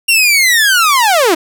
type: linear sweep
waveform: sawtooth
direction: down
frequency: 2794 to 297.6 Hz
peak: -4 dBFS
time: 0.08-1.35 s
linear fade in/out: 10 ms
effects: none